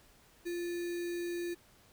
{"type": "tone with sample-and-hold", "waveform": "sine", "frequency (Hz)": 346.6, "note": "F4", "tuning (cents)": -13, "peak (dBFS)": -34, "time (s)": [0.45, 1.55], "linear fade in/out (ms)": 20, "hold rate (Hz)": 2100, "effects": ["pink hiss -63 dBFS RMS until 1.92 s"]}